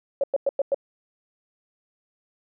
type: tone bursts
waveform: sine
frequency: 554.4 Hz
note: C#5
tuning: in tune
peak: -18 dBFS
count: 5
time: 0.21-0.745 s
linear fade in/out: 2 ms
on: 27 ms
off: 100 ms
effects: none